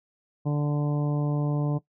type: harmonic tone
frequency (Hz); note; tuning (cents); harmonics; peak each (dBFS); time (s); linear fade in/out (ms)
146.83; D3; 0; 1 / 2 / 3 / 4 / 5 / 6 / 7; -23 / -30 / -36 / -37 / -41 / -44 / -45; 0.45-1.79; 20
effects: noise-tail reverb RT60 0.1 s tail -17 dB re dry